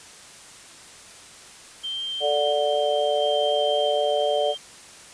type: tone with tremolo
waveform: sine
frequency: 3152 Hz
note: G7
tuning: 9 cents sharp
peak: -27 dBFS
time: 1.83-4.58 s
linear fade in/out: 20 ms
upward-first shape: square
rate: 0.72 Hz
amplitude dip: 35%
type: harmonic tone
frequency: 146.83 Hz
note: D3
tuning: in tune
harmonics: 3 / 4 / 5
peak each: -26 / -22 / -26 dBFS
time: 2.2-4.55 s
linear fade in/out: 50 ms
effects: white hiss -45 dBFS RMS until 5.13 s + resampled to 22050 Hz